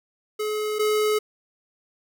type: tone pair in turn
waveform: square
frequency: 425.8 / 425.8 Hz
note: G#4 / G#4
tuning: +43 / +43 cents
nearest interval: unison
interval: 0 cents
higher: neither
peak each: -25 / -20 dBFS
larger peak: second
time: 0.39-0.79 / 0.79-1.19 s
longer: neither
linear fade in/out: 10 ms
effects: none